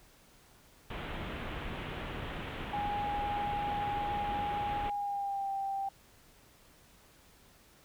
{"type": "low-pass noise", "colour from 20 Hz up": "pink", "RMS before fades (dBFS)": -40, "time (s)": [0.9, 4.9], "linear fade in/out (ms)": 5, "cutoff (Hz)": 3400, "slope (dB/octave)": 48}
{"type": "tone with pitch glide", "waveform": "sine", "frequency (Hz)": [822, 785.8], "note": ["G#5", "G5"], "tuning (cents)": [-18, 4], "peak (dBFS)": -32, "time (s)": [2.73, 5.89], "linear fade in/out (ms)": 5, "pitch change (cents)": -78, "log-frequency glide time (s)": [4.84, 5.5]}
{"effects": ["pink hiss -61 dBFS RMS until 7.84 s"]}